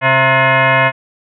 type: tone with frequency modulation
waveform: sine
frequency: 530 Hz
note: C5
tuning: 22 cents sharp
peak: -8 dBFS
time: 0.01-0.92 s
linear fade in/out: 50 ms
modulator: 398 Hz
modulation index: 4.8
effects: none